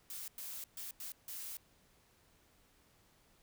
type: noise bursts at uneven times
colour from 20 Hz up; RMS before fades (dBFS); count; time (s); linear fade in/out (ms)
blue; -45; 5; 0.1-0.28 / 0.38-0.64 / 0.77-0.91 / 1-1.12 / 1.28-1.57; 2
effects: pink hiss -69 dBFS RMS until 3.42 s